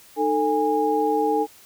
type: tone cluster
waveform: sine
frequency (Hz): 306.3 / 443.6 / 821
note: D#4 / A4 / G#5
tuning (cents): -27 / +14 / -20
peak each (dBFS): -25 / -22 / -22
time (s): 0.16-1.47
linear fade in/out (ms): 50
effects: white hiss -50 dBFS RMS until 1.65 s